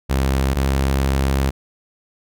sawtooth tone pair in turn, 66.9 / 67.56 Hz, C2 / C#2, +39 / -44 cents, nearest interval unison, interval 17 cents, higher second, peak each -12 dBFS, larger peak neither, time 0.09-0.55 / 0.55-1.51 s, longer second, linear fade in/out 20 ms, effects none

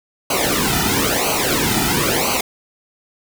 pink noise with flanger, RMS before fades -18 dBFS, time 0.3-2.41 s, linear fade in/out 5 ms, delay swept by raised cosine 0.56 to 1.86 ms, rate 1 Hz, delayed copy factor -0.9, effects none

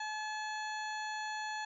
harmonic tone with a mistuned harmonic, 857 Hz, A5, 46 cents flat, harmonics 1 / 2 / 3 / 4 / 5 / 7 / 8, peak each -39 / -41 / -50 / -52 / -49 / -57 / -54 dBFS, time 0-1.65 s, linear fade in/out 5 ms, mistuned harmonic 3, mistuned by +23 cents, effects none

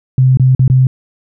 sine tone with dropouts, 129.7 Hz, C3, 15 cents flat, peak -5 dBFS, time 0.18-0.87 s, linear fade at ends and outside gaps 2 ms, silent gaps 0.372-0.397 / 0.55-0.594 / 0.679-0.699 s, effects none

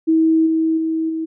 sine tone with level steps, 321.8 Hz, E4, 42 cents flat, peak -11 / -14 / -17 / -20 dBFS, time 0.07-1.26 s, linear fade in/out 20 ms, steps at 0.46 / 0.77 / 1.09 s, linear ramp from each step 10 ms, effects none

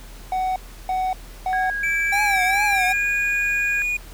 triangle tone bursts, 747 Hz, F#5, 16 cents sharp, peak -18 dBFS, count 3, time 0.32-1.7 s, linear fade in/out 2 ms, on 240 ms, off 330 ms
sine tone, 1641 Hz, G#6, 21 cents flat, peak -23 dBFS, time 1.53-3.82 s, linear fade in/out 0 ms
triangle tone with pitch glide, 2321 to 2451 Hz, D7 to D#7, -21 to -27 cents, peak -19 dBFS, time 1.83-3.97 s, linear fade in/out 5 ms, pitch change +94 cents, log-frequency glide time 2.55-3.06 s
square tone with vibrato, 784 Hz, G5, in tune, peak -21 dBFS, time 2.12-2.93 s, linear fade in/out 10 ms, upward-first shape triangle, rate 2.4 Hz, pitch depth 140 cents each way
effects added 40 Hz sine -38 dBFS peak until 4.13 s + pink hiss -45 dBFS RMS until 4.13 s

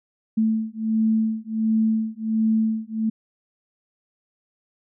sine beating tone pair, 220 / 221.4 Hz, A3 / A3, 0 / +11 cents, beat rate 1.4 Hz, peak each -22 dBFS, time 0.37-3.1 s, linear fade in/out 10 ms, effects none

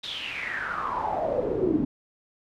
brown noise with band-pass filter sweep, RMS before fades -28 dBFS, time 0.03-1.85 s, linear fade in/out 10 ms, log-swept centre 3800 to 270 Hz, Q 8.2, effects none

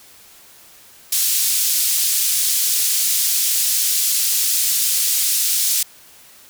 white band-pass noise, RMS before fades -18 dBFS, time 1.12-5.83 s, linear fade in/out 5 ms, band 4200 to 15000 Hz, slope 12 dB/octave, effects white hiss -46 dBFS RMS until 6.49 s

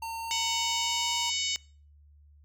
square tone with pitch glide, 910 to 939.9 Hz, A#5 to A#5, -42 to +14 cents, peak -34 dBFS, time 0.02-1.3 s, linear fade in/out 5 ms, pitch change +56 cents, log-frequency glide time 0.18-1.11 s
harmonic tone, 744 Hz, F#5, 9 cents sharp, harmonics 3 / 4 / 5 / 6 / 7 / 8 / 9 / 10, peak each -36 / -33 / -35 / -39 / -37 / -39 / -38 / -38 dBFS, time 0.31-1.56 s, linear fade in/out 0 ms
effects noise-tail reverb RT60 0.4 s tail -22 dB re dry + added 73 Hz sine -54 dBFS peak until 2.44 s

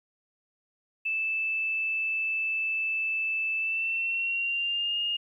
sine tone with pitch glide, 2634 to 2839 Hz, E7 to F7, -2 to +28 cents, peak -26 dBFS, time 1.05-5.17 s, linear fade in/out 10 ms, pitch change +130 cents, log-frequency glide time 3.58-4.98 s, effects 11-bit

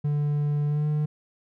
triangle tone with pitch glide, 146.83 to 150.52 Hz, D3 to D3, 0 to +43 cents, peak -20 dBFS, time 0.04-1.06 s, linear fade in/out 10 ms, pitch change +43 cents, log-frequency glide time 0.67-0.85 s, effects none

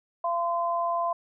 sine tone pair together, 684 / 1027.7 Hz, F5 / C6, -36 / -31 cents, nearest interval perfect fifth, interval 705 cents, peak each -27 dBFS, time 0.24-1.13 s, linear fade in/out 5 ms, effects none

